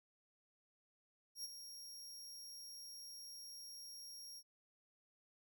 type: tone with ADSR envelope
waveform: sawtooth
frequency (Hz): 5588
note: F8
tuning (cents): 0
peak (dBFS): -39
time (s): 1.35-4.43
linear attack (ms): 93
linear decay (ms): 24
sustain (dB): -9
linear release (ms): 52
effects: none